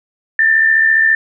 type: tone with amplitude modulation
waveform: sine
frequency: 1785 Hz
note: A6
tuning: 24 cents sharp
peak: -6 dBFS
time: 0.39-1.15 s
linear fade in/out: 2 ms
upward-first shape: sine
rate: 74.7 Hz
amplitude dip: 50%
effects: none